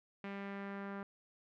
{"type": "tone with low-pass filter sweep", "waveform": "sawtooth", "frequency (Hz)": 198.5, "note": "G3", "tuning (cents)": 22, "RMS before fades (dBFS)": -44, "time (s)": [0.24, 1.03], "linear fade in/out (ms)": 2, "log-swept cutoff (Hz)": [2300, 1500], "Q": 2.1, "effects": []}